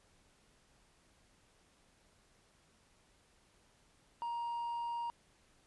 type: tone with hard clipping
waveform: sine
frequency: 941 Hz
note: A#5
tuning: 16 cents sharp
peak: -37 dBFS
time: 4.22-5.1 s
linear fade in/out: 0 ms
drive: 2 dB
effects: pink hiss -69 dBFS RMS until 5.66 s + resampled to 24000 Hz